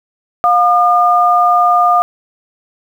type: tone pair together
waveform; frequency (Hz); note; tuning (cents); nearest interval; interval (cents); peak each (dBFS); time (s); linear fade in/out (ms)
sine; 710 / 1210.7; F5 / D#6; +28 / -48; major sixth; 924; -10; 0.44-2.02; 0
effects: 7-bit